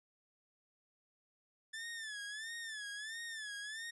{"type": "tone with vibrato", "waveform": "sawtooth", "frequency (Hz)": 1747, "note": "A6", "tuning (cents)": -13, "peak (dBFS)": -39, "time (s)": [1.73, 3.91], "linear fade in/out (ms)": 10, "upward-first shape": "sine", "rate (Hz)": 1.5, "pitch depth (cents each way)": 110, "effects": ["resampled to 24000 Hz"]}